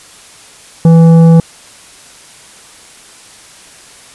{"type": "tone with tanh clipping", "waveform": "triangle", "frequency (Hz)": 165.1, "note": "E3", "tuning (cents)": 3, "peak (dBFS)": -3, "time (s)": [0.85, 1.4], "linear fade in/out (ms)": 2, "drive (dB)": 14, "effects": ["white hiss -37 dBFS RMS until 4.14 s", "resampled to 24000 Hz"]}